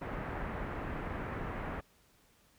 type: low-pass noise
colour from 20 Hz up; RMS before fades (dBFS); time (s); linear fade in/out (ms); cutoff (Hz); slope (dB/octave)
pink; -39; 0.01-1.81; 10; 2000; 24
effects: pink hiss -67 dBFS RMS until 2.58 s